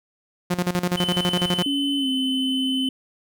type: tone with tremolo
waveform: sawtooth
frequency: 177.9 Hz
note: F3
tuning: 32 cents sharp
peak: -15 dBFS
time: 0.5-1.63 s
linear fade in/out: 10 ms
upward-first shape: square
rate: 12 Hz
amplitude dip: 80%
type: tone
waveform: triangle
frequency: 3036 Hz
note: F#7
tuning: 44 cents sharp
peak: -23 dBFS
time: 0.97-2.89 s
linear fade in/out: 5 ms
type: tone with pitch glide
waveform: sine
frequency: 280 to 262.8 Hz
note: C#4 to C4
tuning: +18 to +8 cents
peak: -22 dBFS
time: 1.66-2.89 s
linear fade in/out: 2 ms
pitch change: -110 cents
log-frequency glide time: 1.98-2.08 s
effects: none